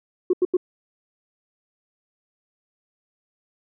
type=tone bursts; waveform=sine; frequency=363.2 Hz; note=F#4; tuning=32 cents flat; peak=-14 dBFS; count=3; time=0.3-0.569 s; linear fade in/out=5 ms; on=33 ms; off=85 ms; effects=tanh soft clip ceiling -11 dBFS